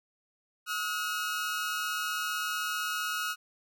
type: tone pair together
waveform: sawtooth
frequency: 1282.4 / 1438 Hz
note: E6 / F#6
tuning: -48 / -50 cents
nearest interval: major second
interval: 198 cents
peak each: -31 / -29 dBFS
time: 0.66-3.36 s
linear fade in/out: 50 ms
effects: none